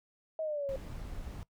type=exponential sweep; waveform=sine; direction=down; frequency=644 to 531 Hz; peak=-32 dBFS; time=0.39-0.76 s; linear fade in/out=2 ms
type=noise; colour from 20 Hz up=brown; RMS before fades=-42 dBFS; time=0.69-1.43 s; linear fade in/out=0 ms
effects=noise-tail reverb RT60 0.1 s tail -20 dB re dry